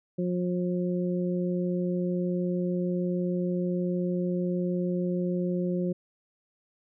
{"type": "harmonic tone", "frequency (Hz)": 178.7, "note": "F3", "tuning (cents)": 40, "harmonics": [1, 2, 3], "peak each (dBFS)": [-27, -31, -35], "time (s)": [0.18, 5.93], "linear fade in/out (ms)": 10, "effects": []}